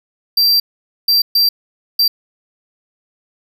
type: tone bursts at uneven times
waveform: square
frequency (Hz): 4707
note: D8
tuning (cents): +3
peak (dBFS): -10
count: 4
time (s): 0.37-0.6 / 1.08-1.22 / 1.35-1.49 / 1.99-2.08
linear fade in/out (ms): 5
effects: none